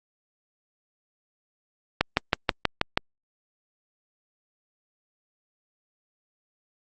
click train, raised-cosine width 0.3 ms, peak -3 dBFS, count 7, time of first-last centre 2.01-2.975 s, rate 6.22 Hz, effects Opus 48 kbps

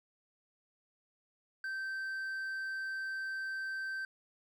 sine tone with hard clipping, 1555 Hz, G6, 14 cents flat, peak -37 dBFS, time 1.64-4.05 s, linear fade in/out 2 ms, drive 3 dB, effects none

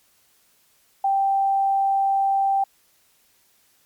sine tone, 784 Hz, G5, in tune, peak -17 dBFS, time 1.04-2.64 s, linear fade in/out 5 ms, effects white hiss -61 dBFS RMS until 3.85 s + MP3 96 kbps

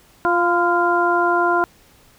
harmonic tone with a mistuned harmonic, 348.9 Hz, F4, 2 cents flat, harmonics 1 / 2 / 3 / 4, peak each -20 / -20 / -20 / -20 dBFS, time 0.25-1.64 s, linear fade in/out 0 ms, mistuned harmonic 3, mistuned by -39 cents, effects pink hiss -52 dBFS RMS until 2.18 s

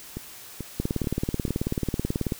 two click trains, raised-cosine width 3 ms, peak -12 / -19 dBFS, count 29 / 4, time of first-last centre 0.8-2.322 / 0.17-1.48 s, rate 18.4 / 2.29 Hz, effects white hiss -44 dBFS RMS until 2.39 s

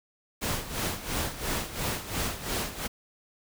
pink noise with tremolo, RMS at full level -29 dBFS, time 0.41-2.88 s, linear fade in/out 20 ms, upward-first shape sine, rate 2.9 Hz, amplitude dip 75%, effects none

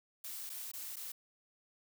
blue noise with dropouts, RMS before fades -44 dBFS, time 0.24-1.12 s, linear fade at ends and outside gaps 5 ms, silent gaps 0.495-0.499 / 0.716-0.735 / 0.959-0.966 s, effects none

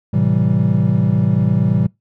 triangle chord, A minor seventh, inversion none, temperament equal with one note detuned, 110 / 130.81 / 164.81 / 193.75 Hz, A2 / C3 / E3 / G3, 0 / 0 / 0 / -20 cents, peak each -16 dBFS, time 0.13-1.87 s, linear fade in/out 10 ms, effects noise-tail reverb RT60 0.2 s tail -25 dB re dry

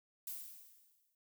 violet noise with exponential decay, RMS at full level -42 dBFS, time 0.27-1.15 s, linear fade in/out 2 ms, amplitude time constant 190 ms, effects none

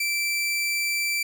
sawtooth tone, 2336 Hz, D7, 10 cents flat, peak -20 dBFS, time 0-1.23 s, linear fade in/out 5 ms, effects none

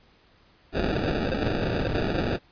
violet noise with sample-and-hold, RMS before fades -26 dBFS, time 0.72-2.39 s, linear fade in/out 50 ms, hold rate 1050 Hz, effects pink hiss -59 dBFS RMS until 2.51 s + resampled to 11025 Hz

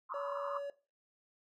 white band-pass noise, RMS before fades -42 dBFS, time 0.09-0.6 s, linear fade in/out 20 ms, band 970 to 1300 Hz, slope 96 dB/octave
triangle tone, 566 Hz, C#5, 36 cents sharp, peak -36 dBFS, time 0.14-0.7 s, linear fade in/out 2 ms
effects noise-tail reverb RT60 0.3 s tail -17 dB re dry

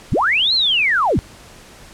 sine linear two-way sweep, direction up then down, 45.93 to 4295 to 45.93 Hz, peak -13 dBFS, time 0.12-1.19 s, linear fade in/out 0 ms, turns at 0.54 s, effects pink hiss -42 dBFS RMS until 1.93 s + low-pass 10000 Hz 12 dB/octave

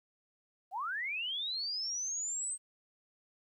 sine linear sweep, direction up, 677 to 8372 Hz, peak -34 dBFS, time 0.71-2.58 s, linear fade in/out 50 ms, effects 12-bit

